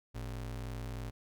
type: ring-modulated tone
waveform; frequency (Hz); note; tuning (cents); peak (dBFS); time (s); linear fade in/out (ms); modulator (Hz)
square; 81.5; E2; -19; -36; 0.14-1.11; 20; 31.6
effects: none